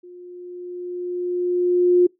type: tone with level ramp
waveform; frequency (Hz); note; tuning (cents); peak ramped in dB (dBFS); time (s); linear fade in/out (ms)
sine; 356.3; F4; +35; -39 to -10; 0.03-2.07; 10
effects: noise-tail reverb RT60 0.2 s tail -25 dB re dry